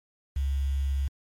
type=tone with quantisation; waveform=sine; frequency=68.6 Hz; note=C#2; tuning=17 cents flat; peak=-24 dBFS; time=0.36-1.08 s; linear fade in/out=5 ms; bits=8; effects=MP3 64 kbps